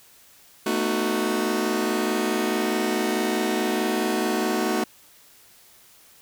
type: chord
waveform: sawtooth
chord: B dominant seventh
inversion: third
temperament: just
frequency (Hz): 222.2 / 246.9 / 308.7 / 370.4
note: A3 / B3 / D#4 / F#4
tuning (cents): +17 / 0 / -14 / +2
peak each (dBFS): -23 / -27 / -24 / -22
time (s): 0.66-4.84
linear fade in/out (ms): 5
effects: white hiss -53 dBFS RMS until 6.21 s